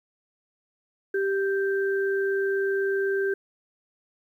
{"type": "tone pair together", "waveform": "sine", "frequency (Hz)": [392, 1568], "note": ["G4", "G6"], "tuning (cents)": [0, 0], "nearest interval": "2 octaves", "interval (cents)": 2400, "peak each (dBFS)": [-23, -30], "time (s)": [1.14, 3.34], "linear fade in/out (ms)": 5, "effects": ["10-bit"]}